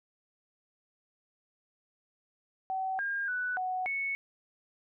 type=tone with pitch steps; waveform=sine; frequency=760 / 1612 / 1487 / 741 / 2210 Hz; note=F#5 / G6 / F#6 / F#5 / C#7; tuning=+46 / +48 / +8 / +2 / -6 cents; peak=-30 dBFS; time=2.7-4.15 s; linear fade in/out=0 ms; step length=290 ms; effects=none